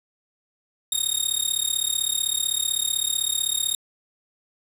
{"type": "tone with amplitude modulation", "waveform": "15% pulse", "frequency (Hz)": 3715, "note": "A#7", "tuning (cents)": -7, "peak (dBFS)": -11, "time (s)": [0.92, 3.75], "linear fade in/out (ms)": 2, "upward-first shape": "sine", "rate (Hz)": 35.8, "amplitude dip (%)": 90, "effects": ["resampled to 32000 Hz", "7-bit"]}